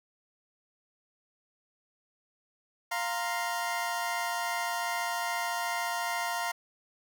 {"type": "chord", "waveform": "25% pulse", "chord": "F suspended fourth", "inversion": "none", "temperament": "equal", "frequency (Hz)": [698.5, 932.3, 1046.5], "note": ["F5", "Bb5", "C6"], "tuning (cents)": [0, 0, 0], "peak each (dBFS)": [-30, -30, -34], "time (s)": [2.91, 6.52], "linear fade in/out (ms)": 10, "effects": []}